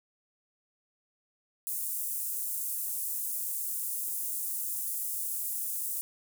pink high-pass noise, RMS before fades -34 dBFS, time 1.67-6.01 s, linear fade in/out 0 ms, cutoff 9200 Hz, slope 24 dB/octave, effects none

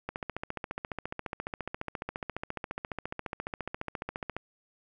click train, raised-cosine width 0.5 ms, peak -19 dBFS, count 63, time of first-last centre 0.09-4.366 s, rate 14.5 Hz, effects none

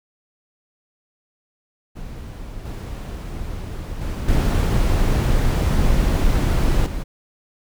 brown noise with level steps, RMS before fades -33 / -29 / -25 / -17 / -26 dBFS, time 1.95-7.04 s, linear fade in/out 20 ms, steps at 2.65 / 4.01 / 4.28 / 6.86 s, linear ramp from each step 5 ms, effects none

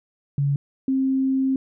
sine tone pair in turn, 141.2 / 265.7 Hz, C#3 / C4, +32 / +27 cents, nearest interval major seventh, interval 1095 cents, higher second, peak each -18 dBFS, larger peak neither, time 0.38-0.56 / 0.88-1.56 s, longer second, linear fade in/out 2 ms, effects none

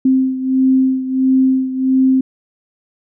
sine beating tone pair, 261.6 / 263.1 Hz, C4 / C4, 0 / +10 cents, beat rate 1.5 Hz, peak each -12 / -17 dBFS, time 0.05-2.21 s, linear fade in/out 5 ms, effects none

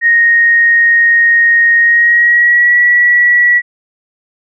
sine tone with pitch glide, 1864.7 to 1938.3 Hz, A#6 to B6, 0 to -33 cents, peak -5 dBFS, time 0.01-3.62 s, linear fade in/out 50 ms, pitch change +67 cents, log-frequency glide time 1.78-2.78 s, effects none

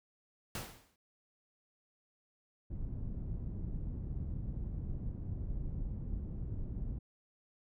pink noise with exponential decay, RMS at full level -38 dBFS, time 0.55-0.96 s, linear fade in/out 2 ms, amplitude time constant 89 ms
pink low-pass noise, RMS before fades -39 dBFS, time 2.7-6.99 s, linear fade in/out 10 ms, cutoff 160 Hz, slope 12 dB/octave
effects none

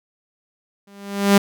sawtooth tone with exponential growth, 200 Hz, G3, 35 cents sharp, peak -4 dBFS, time 0.87-1.38 s, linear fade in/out 5 ms, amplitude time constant 110 ms, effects none

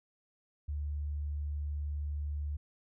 sine tone, 73.42 Hz, D2, in tune, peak -33 dBFS, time 0.68-2.57 s, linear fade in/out 10 ms, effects none

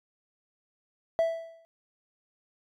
triangle tone with exponential decay, 659.3 Hz, E5, in tune, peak -17 dBFS, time 1.19-1.65 s, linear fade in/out 0 ms, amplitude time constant 100 ms, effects tanh soft clip ceiling -15 dBFS

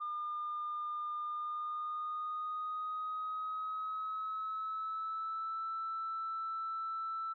sine tone with pitch glide, 1208 to 1325 Hz, D6 to E6, +48 to +9 cents, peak -35 dBFS, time 0-7.34 s, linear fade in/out 20 ms, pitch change +161 cents, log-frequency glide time 1.23-5.68 s, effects tanh soft clip ceiling -32 dBFS

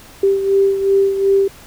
sine beating tone pair, 392 / 394.7 Hz, G4 / G4, 0 / +12 cents, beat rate 2.7 Hz, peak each -12 / -19 dBFS, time 0.23-1.48 s, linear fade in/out 5 ms, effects pink hiss -41 dBFS RMS until 1.66 s

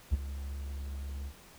triangle tone with ADSR envelope, 69.3 Hz, C#2, in tune, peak -19 dBFS, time 0.11-1.34 s, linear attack 26 ms, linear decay 24 ms, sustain -15 dB, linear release 77 ms, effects pink hiss -55 dBFS RMS until 1.58 s

